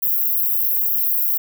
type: high-pass noise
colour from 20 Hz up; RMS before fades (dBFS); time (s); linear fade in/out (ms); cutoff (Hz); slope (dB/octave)
white; -19; 0.02-1.38; 10; 12000; 96
effects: none